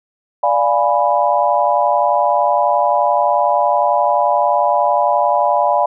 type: chord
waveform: sine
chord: D diminished seventh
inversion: none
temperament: equal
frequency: 587.3 / 698.5 / 830.6 / 987.8 Hz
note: D5 / F5 / Ab5 / Cb6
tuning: 0 / 0 / 0 / 0 cents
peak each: -17 dBFS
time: 0.43-5.86 s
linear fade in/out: 5 ms
effects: none